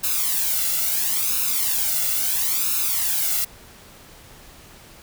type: noise with flanger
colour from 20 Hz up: blue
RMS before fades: -22 dBFS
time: 0.03-3.45 s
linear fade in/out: 10 ms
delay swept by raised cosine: 0.76 to 1.47 ms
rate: 0.74 Hz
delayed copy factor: +0.85
effects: pink hiss -46 dBFS RMS until 5.02 s